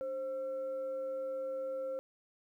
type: tone with frequency modulation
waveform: sine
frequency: 529 Hz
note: C5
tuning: 19 cents sharp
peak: -35 dBFS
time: 0.01-1.99 s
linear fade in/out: 0 ms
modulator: 822 Hz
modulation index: 0.23
effects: 12-bit